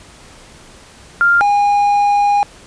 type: tone pair in turn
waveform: sine / triangle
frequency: 1396.9 / 816.3 Hz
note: F6 / G#5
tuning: 0 / -30 cents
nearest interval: major sixth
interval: 930 cents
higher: first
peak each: -8 dBFS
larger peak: neither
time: 1.21-1.41 / 1.41-2.43 s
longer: second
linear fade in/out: 0 ms
effects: pink hiss -41 dBFS RMS until 2.66 s + resampled to 22050 Hz